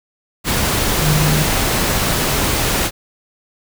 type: tone in noise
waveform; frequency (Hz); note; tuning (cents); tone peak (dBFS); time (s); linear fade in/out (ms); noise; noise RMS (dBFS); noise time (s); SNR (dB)
sine; 152.3; D#3; -37; -14; 1-1.46; 50; pink; -17; 0.44-2.91; 0
effects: none